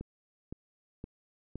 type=click train; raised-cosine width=3 ms; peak=-27 dBFS; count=4; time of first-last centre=0.01-1.556 s; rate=1.94 Hz; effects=none